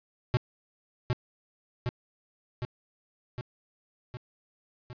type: tone with echo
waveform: square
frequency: 123.47 Hz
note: B2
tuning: in tune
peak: -22 dBFS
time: 0.34-0.37 s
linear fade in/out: 0 ms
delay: 760 ms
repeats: 6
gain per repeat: -3 dB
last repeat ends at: 4.93 s
effects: resampled to 11025 Hz + 10-bit